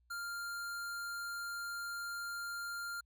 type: tone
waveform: square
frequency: 1396.9 Hz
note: F6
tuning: in tune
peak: -40 dBFS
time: 0.1-3.01 s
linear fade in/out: 10 ms
effects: added 60 Hz sine -69 dBFS peak until 3.05 s